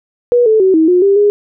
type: tone with pitch steps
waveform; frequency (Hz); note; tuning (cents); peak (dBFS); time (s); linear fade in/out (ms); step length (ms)
sine; 484.7 / 437.3 / 378.5 / 319.5 / 359.2 / 396.5 / 411.6; B4 / A4 / F#4 / D#4 / F4 / G4 / G#4; -32 / -11 / +39 / +46 / +49 / +20 / -16; -6; 0.32-1.3; 0; 140
effects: none